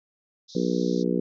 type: band-pass noise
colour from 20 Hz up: pink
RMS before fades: -46 dBFS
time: 0.48-1.04 s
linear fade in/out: 20 ms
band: 3600 to 6200 Hz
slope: 96 dB/octave
type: harmonic tone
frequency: 60.6 Hz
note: B1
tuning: 32 cents flat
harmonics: 3 / 4 / 5 / 6 / 7 / 8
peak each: -27 / -28 / -29 / -30 / -30 / -31 dBFS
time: 0.55-1.2 s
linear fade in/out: 5 ms
effects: none